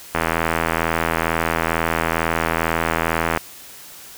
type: click train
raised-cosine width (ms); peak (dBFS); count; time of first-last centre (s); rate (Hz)
0.5; -3; 266; 0.15-3.374; 82.2
effects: white hiss -40 dBFS RMS until 4.17 s

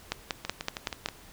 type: two click trains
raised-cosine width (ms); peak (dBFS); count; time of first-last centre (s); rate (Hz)
0.2; -11 / -16; 6 / 5; 0.12-1.06 / 0.45-1.087; 5.32 / 6.28
effects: pink hiss -52 dBFS RMS until 1.32 s

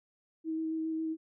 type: tone with vibrato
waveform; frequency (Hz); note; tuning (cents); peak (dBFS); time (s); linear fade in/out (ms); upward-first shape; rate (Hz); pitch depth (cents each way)
sine; 320; D#4; +49; -31; 0.44-1.17; 50; square; 7.3; 9
effects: none

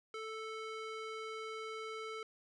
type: tone with band-pass filter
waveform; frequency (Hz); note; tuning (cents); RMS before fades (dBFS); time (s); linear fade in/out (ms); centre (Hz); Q
square; 440; A4; 0; -44; 0.14-2.23; 2; 1700; 0.7
effects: resampled to 24000 Hz

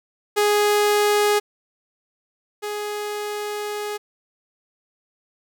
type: tone pair in turn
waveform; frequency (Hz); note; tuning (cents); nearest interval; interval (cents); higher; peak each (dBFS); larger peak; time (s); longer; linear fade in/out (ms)
sawtooth; 415.3 / 416.8; G#4 / G#4; 0 / +6; unison; 6; second; -12 / -22; first; 0.36-1.4 / 2.62-3.98; second; 20
effects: none

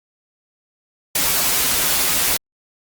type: noise with comb filter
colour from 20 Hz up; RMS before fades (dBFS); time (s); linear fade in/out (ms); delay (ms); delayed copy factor
white; -18; 1.15-2.37; 5; 9.2; -0.8
effects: Opus 48 kbps

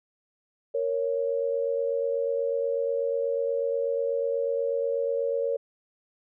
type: tone pair together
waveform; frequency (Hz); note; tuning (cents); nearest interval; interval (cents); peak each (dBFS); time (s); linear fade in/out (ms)
sine; 466.2 / 554.4; A#4 / C#5; 0 / 0; minor third; 300; -27; 0.74-5.57; 10
effects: none

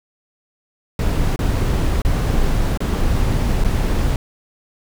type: noise with dropouts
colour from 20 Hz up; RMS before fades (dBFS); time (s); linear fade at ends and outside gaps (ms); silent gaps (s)
brown; -17; 0.99-4.16; 2; 1.361-1.39 / 2.019-2.049 / 2.775-2.804 / 3.64-3.646
effects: none

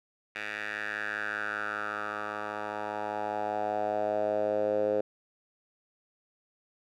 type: tone with band-pass filter sweep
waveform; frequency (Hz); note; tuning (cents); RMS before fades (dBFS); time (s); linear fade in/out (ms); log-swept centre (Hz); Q
10% pulse; 105.1; G#2; +21; -32; 0.35-5.01; 5; 2100 to 500; 4.3
effects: none

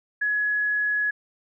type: tone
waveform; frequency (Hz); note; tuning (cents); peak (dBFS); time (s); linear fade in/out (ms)
sine; 1686; G#6; +26; -21; 0.21-1.11; 10
effects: none

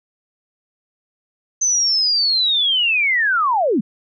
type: linear sweep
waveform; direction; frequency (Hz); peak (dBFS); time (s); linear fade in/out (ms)
sine; down; 6210 to 176.3; -14; 1.61-3.81; 10
effects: none

